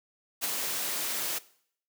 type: noise with ADSR envelope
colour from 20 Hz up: white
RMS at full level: -28 dBFS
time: 0.41-1.39 s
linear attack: 33 ms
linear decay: 16 ms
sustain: -4 dB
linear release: 14 ms
effects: noise-tail reverb RT60 0.6 s tail -19 dB re dry + high-pass 200 Hz 12 dB/octave